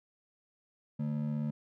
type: ring-modulated tone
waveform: triangle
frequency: 185.3 Hz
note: F#3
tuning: 3 cents sharp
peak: -26 dBFS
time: 0.99-1.51 s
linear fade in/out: 10 ms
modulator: 37.8 Hz
effects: none